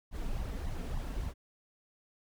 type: noise with flanger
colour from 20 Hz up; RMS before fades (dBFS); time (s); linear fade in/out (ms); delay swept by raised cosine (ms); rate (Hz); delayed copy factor
brown; -36; 0.11-1.34; 50; 1 to 4.5; 3.5; +0.7
effects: none